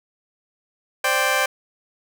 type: chord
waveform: 15% pulse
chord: C suspended second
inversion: none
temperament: just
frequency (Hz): 523.3 / 588.7 / 784.9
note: C5 / D5 / G5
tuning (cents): 0 / +4 / +2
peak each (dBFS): -17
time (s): 1.04-1.46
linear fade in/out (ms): 5
effects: none